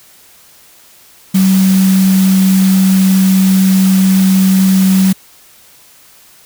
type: tone in noise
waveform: sine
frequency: 190 Hz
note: F#3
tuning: 46 cents sharp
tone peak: -6 dBFS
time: 1.34-5.13 s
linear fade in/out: 10 ms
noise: white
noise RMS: -22 dBFS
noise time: 1.34-5.13 s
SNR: +13 dB
effects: white hiss -43 dBFS RMS until 6.45 s

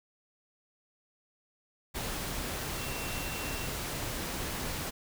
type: tone in noise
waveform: sine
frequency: 2717 Hz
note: F7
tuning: 48 cents flat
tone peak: -43 dBFS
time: 2.77-3.68 s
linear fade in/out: 20 ms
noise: pink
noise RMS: -36 dBFS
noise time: 1.94-4.91 s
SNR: -10 dB
effects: none

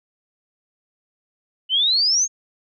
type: exponential sweep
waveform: sine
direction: up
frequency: 2960 to 6620 Hz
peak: -15 dBFS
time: 1.69-2.28 s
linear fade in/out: 50 ms
effects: none

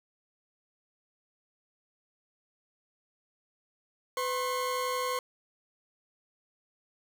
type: tone pair together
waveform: 40% pulse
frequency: 501.8 / 1075 Hz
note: B4 / C6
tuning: +28 / +47 cents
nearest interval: octave + minor second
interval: 1319 cents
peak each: -32 / -31 dBFS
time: 4.17-5.19 s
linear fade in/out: 2 ms
effects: none

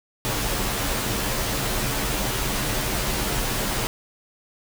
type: noise with comb filter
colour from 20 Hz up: pink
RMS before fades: -25 dBFS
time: 0.25-3.87 s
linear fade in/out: 0 ms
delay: 12 ms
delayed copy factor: -0.85
effects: none

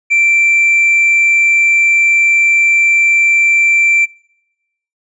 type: tone with hard clipping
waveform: triangle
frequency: 2347 Hz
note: D7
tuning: 2 cents flat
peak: -7 dBFS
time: 0.1-4.06 s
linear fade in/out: 20 ms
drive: 1 dB
effects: noise-tail reverb RT60 0.9 s tail -24 dB re dry + resampled to 22050 Hz

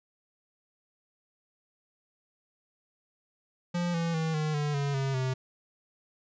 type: tone with pitch steps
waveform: square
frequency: 174.61 / 167.4 / 160.49 / 153.86 / 147.51 / 141.42 / 135.58 / 129.98 Hz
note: F3 / E3 / E3 / D#3 / D3 / C#3 / C#3 / C3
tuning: 0 / +27 / -46 / -19 / +8 / +35 / -38 / -11 cents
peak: -28 dBFS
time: 3.74-5.34 s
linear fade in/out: 10 ms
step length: 200 ms
effects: resampled to 16000 Hz

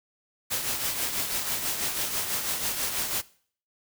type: noise with tremolo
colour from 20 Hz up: white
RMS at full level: -27 dBFS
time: 0.5-3.22 s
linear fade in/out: 20 ms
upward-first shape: triangle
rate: 6.1 Hz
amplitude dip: 55%
effects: noise-tail reverb RT60 0.5 s tail -20 dB re dry

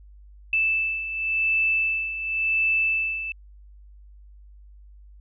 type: beating tone pair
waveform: sine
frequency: 2637 / 2637.92 Hz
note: E7 / E7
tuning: 0 / +1 cents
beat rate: 0.92 Hz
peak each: -28 / -22 dBFS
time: 0.53-3.32 s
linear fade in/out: 2 ms
effects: added 50 Hz sine -45 dBFS peak until 5.2 s

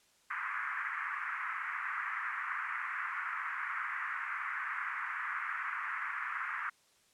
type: band-pass noise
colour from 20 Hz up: pink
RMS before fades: -38 dBFS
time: 0.3-6.7 s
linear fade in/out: 10 ms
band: 1100 to 2100 Hz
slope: 48 dB/octave
effects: white hiss -68 dBFS RMS until 7.13 s + low-pass 9000 Hz 12 dB/octave

